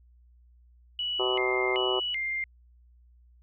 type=tone with vibrato; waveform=sine; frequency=2489 Hz; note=D#7; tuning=in tune; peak=-28 dBFS; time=0.99-2.44 s; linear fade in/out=2 ms; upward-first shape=square; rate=1.3 Hz; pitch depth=290 cents each way
type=harmonic tone; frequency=126.4 Hz; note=B2; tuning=41 cents sharp; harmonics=3 / 4 / 5 / 6 / 7 / 8 / 9 / 10; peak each=-28 / -34 / -36 / -37 / -38 / -37 / -40 / -40 dBFS; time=1.19-2 s; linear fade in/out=10 ms
effects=added 60 Hz sine -55 dBFS peak until 3.42 s